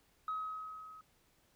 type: tone with level ramp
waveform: sine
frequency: 1272 Hz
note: D#6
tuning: 38 cents sharp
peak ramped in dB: -33 to -51 dBFS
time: 0.28-1.01 s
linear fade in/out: 2 ms
effects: tanh soft clip ceiling -31 dBFS + pink hiss -71 dBFS RMS until 1.55 s